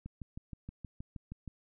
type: click train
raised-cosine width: 5 ms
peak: -30 dBFS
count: 10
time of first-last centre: 0.06-1.477 s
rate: 6.35 Hz
effects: none